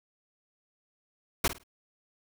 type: noise with echo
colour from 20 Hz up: pink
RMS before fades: -25 dBFS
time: 1.44-1.48 s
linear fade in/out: 5 ms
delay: 52 ms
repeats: 3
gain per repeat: -12 dB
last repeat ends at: 1.636 s
effects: none